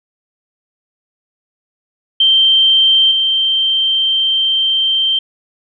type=tone with level steps; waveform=sine; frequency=3136 Hz; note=G7; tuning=in tune; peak=-7 / -11 dBFS; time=2.2-5.19 s; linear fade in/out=5 ms; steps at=3.11 s; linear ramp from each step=5 ms; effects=none